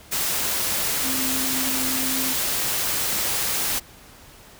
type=tone in noise; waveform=sine; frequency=261.6 Hz; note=C4; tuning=in tune; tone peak=-29 dBFS; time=1.03-2.34 s; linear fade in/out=20 ms; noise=white; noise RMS=-24 dBFS; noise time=0.11-3.8 s; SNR=-8 dB; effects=pink hiss -47 dBFS RMS until 4.59 s